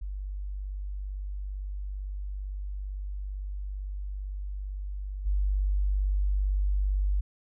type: tone with level steps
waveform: sine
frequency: 48.88 Hz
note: G1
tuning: 4 cents flat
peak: -32 / -23 dBFS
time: 0.01-7.21 s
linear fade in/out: 10 ms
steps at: 5.25 s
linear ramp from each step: 20 ms
effects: none